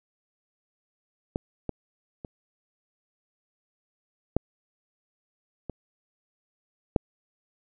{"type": "clicks", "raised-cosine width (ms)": 2, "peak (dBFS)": [-14, -16, -24, -8, -20, -6], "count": 6, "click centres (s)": [1.359, 1.693, 2.248, 4.366, 5.697, 6.962], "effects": []}